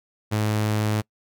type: tone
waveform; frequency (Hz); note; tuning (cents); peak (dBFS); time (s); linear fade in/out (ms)
sawtooth; 106.8; G#2; +49; -17; 0.31-1.02; 20
effects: noise-tail reverb RT60 0.1 s tail -25 dB re dry